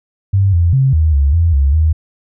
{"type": "tone with pitch steps", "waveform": "sine", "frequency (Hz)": [97.7, 85.5, 133.7, 78.9, 70.1, 83.8, 69.2, 78.9], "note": ["G2", "F2", "C3", "D#2", "C#2", "E2", "C#2", "D#2"], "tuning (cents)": [-5, -36, 38, 25, 20, 29, -2, 25], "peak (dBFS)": -8, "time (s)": [0.33, 1.93], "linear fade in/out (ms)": 10, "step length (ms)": 200, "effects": []}